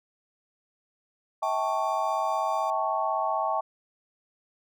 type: chord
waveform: sine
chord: A dominant seventh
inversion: second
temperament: equal with one note detuned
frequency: 645.7 / 784 / 880 / 1108.7 Hz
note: E5 / G5 / A5 / C#6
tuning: -36 / 0 / 0 / 0 cents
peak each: -30 dBFS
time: 1.42-3.61 s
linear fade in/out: 10 ms
type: tone with tremolo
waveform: 10% pulse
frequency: 1190 Hz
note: D6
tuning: 22 cents sharp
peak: -36 dBFS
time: 1.43-2.7 s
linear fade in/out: 0 ms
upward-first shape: triangle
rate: 4.7 Hz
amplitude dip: 25%
effects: none